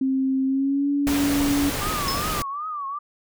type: tone with pitch glide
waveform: sine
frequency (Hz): 265.4 to 284.4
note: C4 to C#4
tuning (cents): +25 to +45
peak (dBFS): -19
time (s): 0.01-1.7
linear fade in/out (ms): 5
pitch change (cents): +120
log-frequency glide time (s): 0.46-0.89
type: noise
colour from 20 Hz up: pink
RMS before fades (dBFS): -27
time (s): 1.07-2.42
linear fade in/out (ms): 0
type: tone with vibrato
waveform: sine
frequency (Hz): 1174.7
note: D6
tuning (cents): 0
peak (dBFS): -27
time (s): 1.81-2.99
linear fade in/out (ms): 10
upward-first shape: triangle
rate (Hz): 2.6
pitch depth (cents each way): 150
type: tone with exponential decay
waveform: sine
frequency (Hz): 5190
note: E8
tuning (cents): -28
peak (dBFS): -23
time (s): 2.08-2.38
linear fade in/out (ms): 1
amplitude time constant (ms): 64
effects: none